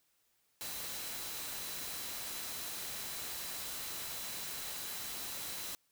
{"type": "tone in noise", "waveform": "sine", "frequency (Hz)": 4006, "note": "B7", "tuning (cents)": 24, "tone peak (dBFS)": -51, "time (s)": [0.61, 5.75], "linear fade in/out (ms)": 0, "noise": "white", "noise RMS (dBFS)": -42, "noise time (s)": [0.61, 5.75], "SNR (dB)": -12, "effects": ["white hiss -75 dBFS RMS until 5.91 s"]}